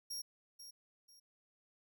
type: tone with echo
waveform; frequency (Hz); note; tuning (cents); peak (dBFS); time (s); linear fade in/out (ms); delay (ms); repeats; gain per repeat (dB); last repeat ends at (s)
sawtooth; 5588; F8; 0; -38; 0.1-0.22; 10; 490; 2; -10; 1.2
effects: none